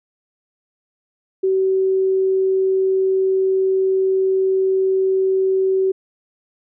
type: tone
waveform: sine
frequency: 380.8 Hz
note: F#4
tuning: 50 cents sharp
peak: -14 dBFS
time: 1.43-5.92 s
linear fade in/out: 10 ms
effects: none